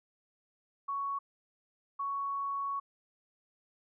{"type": "tone bursts at uneven times", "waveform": "sine", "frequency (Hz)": 1114, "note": "C#6", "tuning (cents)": 8, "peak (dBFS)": -32, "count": 2, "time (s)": [[0.88, 1.19], [1.99, 2.8]], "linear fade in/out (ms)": 10, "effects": []}